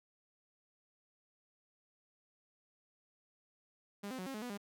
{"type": "tone with pitch steps", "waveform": "sawtooth", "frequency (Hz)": [202.1, 259.4, 184.4, 269.3, 212.9, 245.7, 202], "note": ["G#3", "C4", "F#3", "C#4", "G#3", "B3", "G#3"], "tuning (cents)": [-47, -15, -6, -50, 43, -9, -48], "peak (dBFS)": -37, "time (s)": [4.03, 4.576], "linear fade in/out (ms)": 10, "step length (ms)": 78, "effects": []}